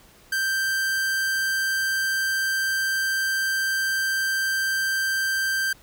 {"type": "tone", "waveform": "45% pulse", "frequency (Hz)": 1568, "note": "G6", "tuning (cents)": 0, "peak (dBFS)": -22, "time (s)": [0.32, 5.73], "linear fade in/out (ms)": 5, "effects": ["pink hiss -53 dBFS RMS until 5.82 s"]}